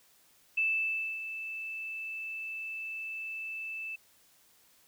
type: tone with ADSR envelope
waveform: sine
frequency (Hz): 2637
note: E7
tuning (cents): 0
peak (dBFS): -25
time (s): 0.57-3.96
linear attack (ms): 9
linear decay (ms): 610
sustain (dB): -11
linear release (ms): 9
effects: white hiss -64 dBFS RMS until 4.87 s